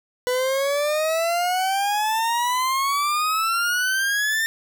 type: exponential sweep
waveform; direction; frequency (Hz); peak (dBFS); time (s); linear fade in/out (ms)
40% pulse; up; 493.9 to 1813; -19; 0.27-4.46; 0
effects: none